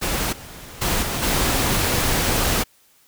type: noise with level steps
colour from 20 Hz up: pink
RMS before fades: -23 / -39 / -21 / -25 / -20 dBFS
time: 0.01-2.64 s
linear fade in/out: 20 ms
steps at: 0.32 / 0.81 / 1.02 / 1.22 s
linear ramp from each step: 10 ms
effects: white hiss -57 dBFS RMS until 3.07 s